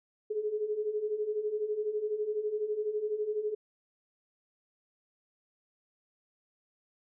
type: beating tone pair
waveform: sine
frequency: 415.3 / 427.3 Hz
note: G#4 / G#4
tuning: 0 / +49 cents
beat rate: 12 Hz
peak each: -36 / -31 dBFS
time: 0.3-3.55 s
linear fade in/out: 10 ms
effects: none